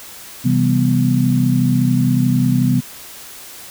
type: chord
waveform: sine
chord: C major seventh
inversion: none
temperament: equal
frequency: 130.81 / 164.81 / 196 / 246.9 Hz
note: C3 / E3 / G3 / B3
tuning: 0 / 0 / 0 / 0 cents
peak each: -16 / -20 / -20 / -16 dBFS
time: 0.44-2.81 s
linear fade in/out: 20 ms
effects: white hiss -36 dBFS RMS until 3.7 s